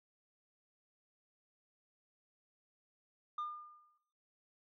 sine tone with exponential decay, 1208 Hz, D6, 48 cents sharp, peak -33 dBFS, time 3.38-3.98 s, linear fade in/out 5 ms, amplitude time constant 130 ms, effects noise-tail reverb RT60 0.9 s tail -19 dB re dry + tanh soft clip ceiling -35 dBFS

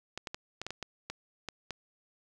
clicks, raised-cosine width 0.2 ms, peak -20 dBFS, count 10, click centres 0.176 / 0.272 / 0.345 / 0.616 / 0.666 / 0.706 / 0.827 / 1.1 / 1.487 / 1.707 s, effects 10-bit

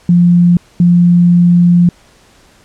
sine tone pair in turn, 174.61 / 174.61 Hz, F3 / F3, 0 / 0 cents, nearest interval unison, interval 0 cents, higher neither, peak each -4 dBFS, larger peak neither, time 0.09-0.57 / 0.8-1.89 s, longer second, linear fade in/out 2 ms, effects pink hiss -46 dBFS RMS until 2.64 s + low-pass 9000 Hz 12 dB/octave

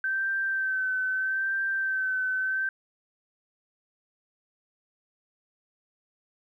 sine tone with vibrato, 1546 Hz, G6, 24 cents flat, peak -25 dBFS, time 0.04-2.69 s, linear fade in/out 2 ms, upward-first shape sine, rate 0.79 Hz, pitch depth 31 cents each way, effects 11-bit

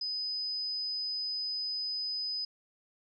sine tone, 5010 Hz, D#8, 11 cents sharp, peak -32 dBFS, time 0.01-2.45 s, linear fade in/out 5 ms, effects none

